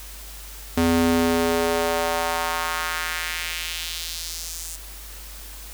square tone with high-pass filter sweep, 83.5 Hz, E2, 23 cents sharp, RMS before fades -24 dBFS, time 0.77-4.76 s, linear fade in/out 5 ms, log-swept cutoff 180 to 7600 Hz, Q 1.6, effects added 50 Hz sine -39 dBFS peak until 5.73 s + white hiss -41 dBFS RMS until 5.73 s

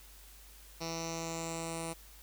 10% pulse tone with low-pass filter sweep, 164.81 Hz, E3, in tune, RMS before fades -39 dBFS, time 0.8-1.94 s, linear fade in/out 20 ms, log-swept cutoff 5300 to 9500 Hz, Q 5.6, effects added 50 Hz sine -55 dBFS peak until 2.22 s + white hiss -57 dBFS RMS until 2.22 s

